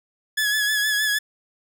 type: tone with vibrato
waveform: sawtooth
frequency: 1700 Hz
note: G#6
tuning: 40 cents sharp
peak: -16 dBFS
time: 0.37-1.19 s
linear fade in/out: 10 ms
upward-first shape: sine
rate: 6.4 Hz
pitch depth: 40 cents each way
effects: none